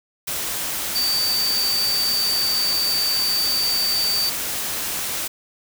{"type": "tone in noise", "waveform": "sine", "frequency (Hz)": 4606, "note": "D8", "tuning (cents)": -34, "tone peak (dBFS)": -19, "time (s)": [0.95, 4.3], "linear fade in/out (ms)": 10, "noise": "white", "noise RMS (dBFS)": -26, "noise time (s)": [0.27, 5.28], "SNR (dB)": 4, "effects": []}